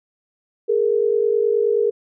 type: tone pair together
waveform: sine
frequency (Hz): 415.3 / 464.8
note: G#4 / A#4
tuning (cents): 0 / -5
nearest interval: major second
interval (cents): 195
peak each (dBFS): -18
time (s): 0.68-1.91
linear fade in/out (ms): 20
effects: none